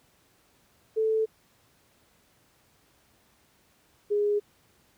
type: tone pair in turn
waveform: sine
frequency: 440 / 413.2 Hz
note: A4 / G#4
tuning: 0 / -9 cents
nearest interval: minor second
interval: 109 cents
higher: first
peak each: -22 dBFS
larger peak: neither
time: 0.96-1.26 / 4.1-4.4 s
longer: neither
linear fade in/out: 20 ms
effects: pink hiss -64 dBFS RMS until 4.97 s + high-pass 60 Hz 12 dB/octave